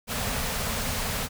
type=band-stop noise; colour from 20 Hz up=pink; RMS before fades=-29 dBFS; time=0.07-1.29 s; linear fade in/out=50 ms; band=270 to 410 Hz; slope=96 dB/octave; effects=none